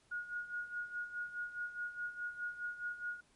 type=tone with tremolo; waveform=sine; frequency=1442 Hz; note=F#6; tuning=45 cents flat; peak=-36 dBFS; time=0.11-3.21 s; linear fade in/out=10 ms; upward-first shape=sine; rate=4.8 Hz; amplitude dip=75%; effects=pink hiss -70 dBFS RMS until 3.35 s + MP3 48 kbps